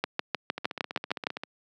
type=two click trains; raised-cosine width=0.3 ms; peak=-18 / -10 dBFS; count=14 / 9; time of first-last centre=0.58-1.435 / 0.04-1.269 s; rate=15.2 / 6.51 Hz; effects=high-pass 200 Hz 12 dB/octave